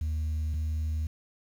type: tone pair in turn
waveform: sine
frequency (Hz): 77.6 / 77.96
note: D#2 / D#2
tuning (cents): -4 / +4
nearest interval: unison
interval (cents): 8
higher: second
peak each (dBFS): -25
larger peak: neither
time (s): 0.01-0.54 / 0.54-1.07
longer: neither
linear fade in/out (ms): 5
effects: tanh soft clip ceiling -26 dBFS + 9-bit